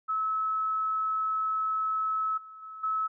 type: tone with level steps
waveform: sine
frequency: 1296 Hz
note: E6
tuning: 30 cents flat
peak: -26 / -44 / -40 / -26 dBFS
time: 0.08-3.08 s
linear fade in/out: 20 ms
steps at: 2.37 / 2.62 / 2.83 s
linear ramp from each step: 10 ms
effects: none